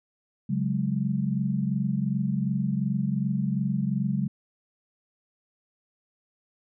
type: chord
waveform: sine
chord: C# suspended fourth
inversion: none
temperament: equal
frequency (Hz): 138.59 / 185 / 207.7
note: C#3 / F#3 / G#3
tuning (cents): 0 / 0 / 0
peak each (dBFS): -28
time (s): 0.49-4.28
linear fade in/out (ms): 10
effects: none